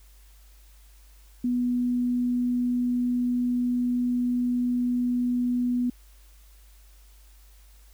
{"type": "tone", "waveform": "sine", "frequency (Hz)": 245.6, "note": "B3", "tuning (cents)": -9, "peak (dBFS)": -22, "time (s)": [1.44, 5.9], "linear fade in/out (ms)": 5, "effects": ["added 50 Hz sine -50 dBFS peak until 7.93 s", "white hiss -60 dBFS RMS until 7.93 s"]}